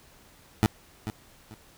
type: tone with echo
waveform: 20% pulse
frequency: 108.2 Hz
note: A2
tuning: 29 cents flat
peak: -13 dBFS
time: 0.63-0.66 s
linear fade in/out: 0 ms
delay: 440 ms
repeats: 2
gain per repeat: -12 dB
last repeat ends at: 1.54 s
effects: pink hiss -56 dBFS RMS until 1.77 s